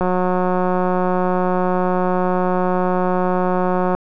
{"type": "click train", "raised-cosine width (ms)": 1, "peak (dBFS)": -6, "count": 718, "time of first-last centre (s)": [0.01, 3.95], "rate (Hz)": 182, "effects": []}